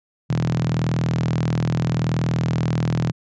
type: tone with high-pass filter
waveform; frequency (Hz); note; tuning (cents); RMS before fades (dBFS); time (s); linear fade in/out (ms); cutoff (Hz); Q
sawtooth; 40.78; E1; -18; -21; 0.29-3.12; 20; 140; 9
effects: resampled to 16000 Hz